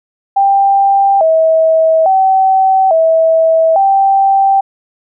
sine tone with pitch steps, 790 / 644 / 765 / 649 / 782 Hz, G5 / E5 / G5 / E5 / G5, +13 / -41 / -42 / -27 / -4 cents, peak -6 dBFS, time 0.36-4.61 s, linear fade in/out 10 ms, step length 850 ms, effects none

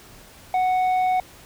triangle tone with tanh clipping, 740 Hz, F#5, in tune, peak -19 dBFS, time 0.54-1.2 s, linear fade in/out 2 ms, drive 10 dB, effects pink hiss -47 dBFS RMS until 1.45 s

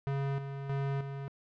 square tone with tremolo, 138.3 Hz, C#3, 4 cents flat, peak -31 dBFS, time 0.07-1.28 s, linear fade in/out 0 ms, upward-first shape square, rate 1.6 Hz, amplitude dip 55%, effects low-pass 2000 Hz 12 dB/octave

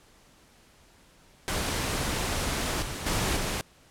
pink noise with level steps, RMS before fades -29 / -35 / -27 / -30 dBFS, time 1.48-3.61 s, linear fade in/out 0 ms, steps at 2.82 / 3.06 / 3.36 s, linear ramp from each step 5 ms, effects pink hiss -58 dBFS RMS until 3.9 s + low-pass 11000 Hz 12 dB/octave

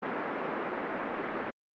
pink band-pass noise, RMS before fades -34 dBFS, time 0.02-1.51 s, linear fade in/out 10 ms, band 230 to 2000 Hz, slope 24 dB/octave, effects Opus 24 kbps

